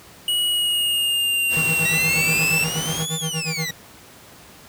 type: tone with pitch glide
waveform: square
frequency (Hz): 2911 to 2654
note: F#7 to E7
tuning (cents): -29 to +11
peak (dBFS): -19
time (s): 0.28-2.64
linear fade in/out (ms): 2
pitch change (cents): -160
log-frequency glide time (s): 0.48-2.41
type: noise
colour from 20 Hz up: pink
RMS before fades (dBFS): -30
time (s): 1.49-3.06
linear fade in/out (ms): 50
type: tone with tremolo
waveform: square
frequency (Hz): 160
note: D#3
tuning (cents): +49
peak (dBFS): -23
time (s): 1.56-3.71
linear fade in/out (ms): 10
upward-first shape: sine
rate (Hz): 8.4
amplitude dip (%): 100
type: exponential two-way sweep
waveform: 20% pulse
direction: up then down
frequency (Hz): 1893 to 3549 to 1893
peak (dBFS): -20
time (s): 1.85-3.71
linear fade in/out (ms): 5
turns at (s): 3.16
effects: pink hiss -45 dBFS RMS until 4.68 s + high-pass 80 Hz 12 dB/octave